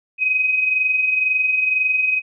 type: tone pair together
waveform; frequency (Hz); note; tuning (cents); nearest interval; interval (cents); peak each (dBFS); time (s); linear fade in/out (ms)
sine; 2500 / 2522; D#7 / D#7; +8 / +23; unison; 15; -25 / -16; 0.18-2.22; 50
effects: none